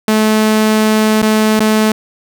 sawtooth tone with dropouts, 216.5 Hz, A3, 28 cents flat, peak -5 dBFS, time 0.08-1.92 s, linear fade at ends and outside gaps 2 ms, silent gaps 1.219-1.227 / 1.594-1.604 s, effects none

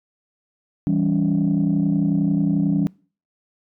sine chord, C# diminished, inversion first, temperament equal with one note detuned, 164.81 / 196 / 283.3 Hz, E3 / G3 / C#4, 0 / 0 / +38 cents, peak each -20 dBFS, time 0.87-2.87 s, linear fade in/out 0 ms, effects noise-tail reverb RT60 0.4 s tail -24 dB re dry + tanh soft clip ceiling -11 dBFS

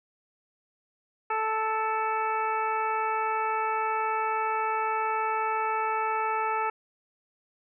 harmonic tone with a mistuned harmonic, 439.1 Hz, A4, 4 cents flat, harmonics 1 / 2 / 3 / 4 / 5 / 6, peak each -34 / -28 / -30 / -39 / -39 / -40 dBFS, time 1.3-6.7 s, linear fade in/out 5 ms, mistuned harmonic 5, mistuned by +37 cents, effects none

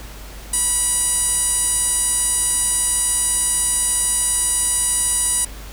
sawtooth tone with band-pass filter, 974 Hz, B5, 24 cents flat, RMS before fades -19 dBFS, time 0.53-5.45 s, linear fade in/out 5 ms, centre 9300 Hz, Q 8.5, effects added 50 Hz sine -34 dBFS peak until 5.72 s + pink hiss -39 dBFS RMS until 5.72 s

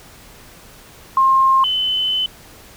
sine tone pair in turn, 1064 / 3031 Hz, C6 / F#7, +29 / +41 cents, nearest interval octave + tritone, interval 1812 cents, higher second, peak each -10 / -16 dBFS, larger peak first, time 1.17-1.64 / 1.64-2.26 s, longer second, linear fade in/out 2 ms, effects pink hiss -43 dBFS RMS until 2.76 s

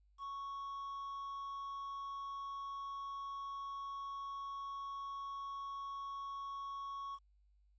triangle tone with quantisation, 1108.7 Hz, C#6, in tune, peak -40 dBFS, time 0.18-7.19 s, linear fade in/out 50 ms, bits 11, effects added 50 Hz sine -67 dBFS peak until 7.78 s + resampled to 16000 Hz

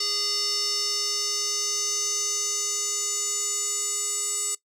square tone with band-pass filter sweep, 410.4 Hz, G#4, 21 cents flat, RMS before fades -27 dBFS, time 0-4.55 s, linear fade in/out 5 ms, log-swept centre 5100 to 7700 Hz, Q 6.3, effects noise-tail reverb RT60 0.1 s tail -19 dB re dry

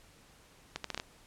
accelerating click train, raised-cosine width 0.2 ms, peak -18 dBFS, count 6, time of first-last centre 0.76-0.999 s, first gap 83 ms, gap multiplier 0.72, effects pink hiss -60 dBFS RMS until 1.26 s + low-pass 11000 Hz 12 dB/octave

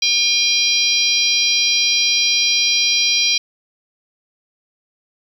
harmonic tone, 804 Hz, G5, 44 cents sharp, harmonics 3 / 4 / 5 / 6 / 7, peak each -20 / -20 / -20 / -20 / -20 dBFS, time 0.02-3.38 s, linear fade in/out 5 ms, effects 7-bit

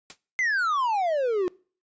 white noise with exponential decay, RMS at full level -35 dBFS, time 0.1-0.18 s, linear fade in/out 1 ms, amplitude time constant 16 ms
triangle exponential sweep, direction down, 2103 to 349.2 Hz, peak -20 dBFS, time 0.39-1.48 s, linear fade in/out 0 ms
effects noise-tail reverb RT60 0.4 s tail -23 dB re dry + resampled to 16000 Hz

